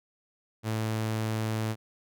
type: tone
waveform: sawtooth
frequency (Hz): 110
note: A2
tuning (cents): 0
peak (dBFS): -24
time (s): 0.63-1.76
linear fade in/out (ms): 50
effects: none